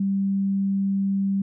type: tone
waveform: sine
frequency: 196 Hz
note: G3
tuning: in tune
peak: -20 dBFS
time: 0-1.42 s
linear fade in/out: 5 ms
effects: none